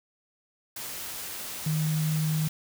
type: tone in noise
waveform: sine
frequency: 155.56 Hz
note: D#3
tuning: in tune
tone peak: -24 dBFS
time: 1.66-2.48 s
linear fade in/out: 5 ms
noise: white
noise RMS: -37 dBFS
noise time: 0.76-2.49 s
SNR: +10 dB
effects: none